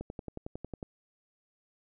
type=click train; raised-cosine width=2 ms; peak=-25 dBFS; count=10; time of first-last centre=0.01-0.828 s; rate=11 Hz; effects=none